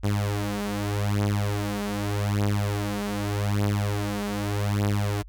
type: beating tone pair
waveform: sawtooth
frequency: 102 / 102.83 Hz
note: G#2 / G#2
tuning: -31 / -17 cents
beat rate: 0.83 Hz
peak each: -23 dBFS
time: 0.03-5.23 s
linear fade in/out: 20 ms
effects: added 47 Hz sine -41 dBFS peak until 5.28 s